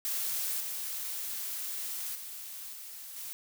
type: noise with level steps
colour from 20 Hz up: blue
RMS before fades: -33 / -37 / -43 / -45 / -41 dBFS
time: 0.05-3.33 s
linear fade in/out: 0 ms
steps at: 0.6 / 2.15 / 2.73 / 3.16 s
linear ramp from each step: 5 ms
effects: none